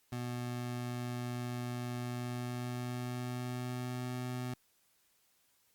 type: tone with pitch glide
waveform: 25% pulse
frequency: 122.4 to 124.97 Hz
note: B2 to B2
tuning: -15 to +21 cents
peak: -33 dBFS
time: 0.12-4.54 s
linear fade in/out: 5 ms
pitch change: +36 cents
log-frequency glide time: 2.03-4.07 s
effects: white hiss -72 dBFS RMS until 5.74 s + Opus 48 kbps